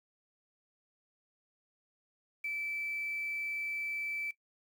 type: tone with quantisation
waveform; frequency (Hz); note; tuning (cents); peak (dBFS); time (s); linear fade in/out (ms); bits
sine; 2319; D7; -22; -34; 2.44-4.31; 5; 9
effects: noise-tail reverb RT60 0.1 s tail -18 dB re dry